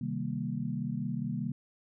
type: chord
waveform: sine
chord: C minor seventh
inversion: none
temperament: equal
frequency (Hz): 130.81 / 155.56 / 196 / 233.1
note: C3 / Eb3 / G3 / Bb3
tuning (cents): 0 / 0 / 0 / 0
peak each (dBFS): -37 / -37 / -37 / -36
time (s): 0.01-1.52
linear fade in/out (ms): 5
effects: none